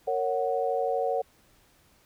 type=chord; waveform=sine; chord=F# major; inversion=first; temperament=just; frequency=462.5 / 555 / 740 Hz; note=A#4 / C#5 / F#5; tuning=-14 / +2 / 0 cents; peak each=-29 dBFS; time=0.07-1.22 s; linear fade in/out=10 ms; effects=pink hiss -62 dBFS RMS until 2.05 s